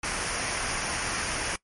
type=noise with comb filter; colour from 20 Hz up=pink; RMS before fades=-30 dBFS; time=0.03-1.56 s; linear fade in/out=5 ms; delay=0.26 ms; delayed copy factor=-0.55; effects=noise-tail reverb RT60 0.1 s tail -21 dB re dry + MP3 48 kbps